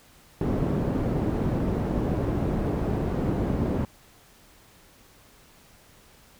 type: low-pass noise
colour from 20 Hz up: white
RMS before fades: -26 dBFS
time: 0.41-3.85 s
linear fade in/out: 2 ms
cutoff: 310 Hz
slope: 12 dB/octave
effects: pink hiss -55 dBFS RMS until 6.39 s